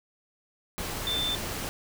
sine tone in noise, 3551 Hz, A7, 15 cents sharp, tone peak -27 dBFS, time 1.07-1.35 s, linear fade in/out 0 ms, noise pink, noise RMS -34 dBFS, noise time 0.78-1.69 s, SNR +4 dB, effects none

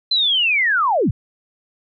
sine linear sweep, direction down, 4116 to 70 Hz, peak -14 dBFS, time 0.11-1.11 s, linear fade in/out 5 ms, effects none

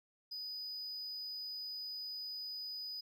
triangle tone, 4975 Hz, D#8, 1 cent flat, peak -40 dBFS, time 0.31-3.01 s, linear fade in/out 10 ms, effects none

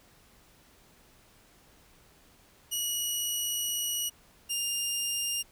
15% pulse tone pair in turn, 2911 / 2809 Hz, F#7 / F7, -29 / +9 cents, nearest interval minor second, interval 62 cents, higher first, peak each -22 dBFS, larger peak neither, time 2.71-4.1 / 4.49-5.43 s, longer first, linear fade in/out 20 ms, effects pink hiss -60 dBFS RMS until 5.51 s

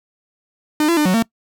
45% pulse tone with pitch steps, 303.3 / 338.9 / 299.8 / 184.6 / 227.8 Hz, D#4 / E4 / D4 / F#3 / A#3, -44 / +48 / +36 / -4 / -40 cents, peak -13 dBFS, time 0.8-1.225 s, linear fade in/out 2 ms, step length 85 ms, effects noise-tail reverb RT60 0.1 s tail -23 dB re dry

